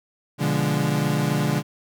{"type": "chord", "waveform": "35% pulse", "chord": "B diminished seventh", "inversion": "none", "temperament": "equal", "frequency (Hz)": [123.47, 146.83, 174.61, 207.7], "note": ["B2", "D3", "F3", "Ab3"], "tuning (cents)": [0, 0, 0, 0], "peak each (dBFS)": [-27, -21, -26, -25], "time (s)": [0.38, 1.63], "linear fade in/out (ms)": 50, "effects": []}